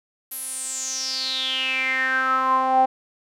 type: tone with band-pass filter sweep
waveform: sawtooth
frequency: 261.6 Hz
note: C4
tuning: in tune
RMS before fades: -23 dBFS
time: 0.31-2.86 s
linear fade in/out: 10 ms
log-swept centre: 12000 to 730 Hz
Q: 8.7
effects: none